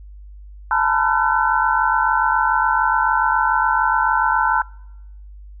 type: tone cluster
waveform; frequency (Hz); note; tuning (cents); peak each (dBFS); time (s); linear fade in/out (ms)
sine; 866 / 913 / 1003 / 1365 / 1509; A5 / A#5 / B5 / F6 / F#6; -28 / -36 / +26 / -40 / +34; -21; 0.71-4.62; 2
effects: noise-tail reverb RT60 0.9 s tail -26 dB re dry + added 50 Hz sine -36 dBFS peak until 5.6 s